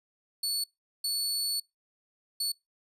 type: tone bursts at uneven times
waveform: sawtooth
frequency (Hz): 4435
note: C#8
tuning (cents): 0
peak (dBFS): -25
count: 3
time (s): 0.43-0.64 / 1.04-1.6 / 2.4-2.52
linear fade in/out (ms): 5
effects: noise-tail reverb RT60 0.2 s tail -25 dB re dry + resampled to 32000 Hz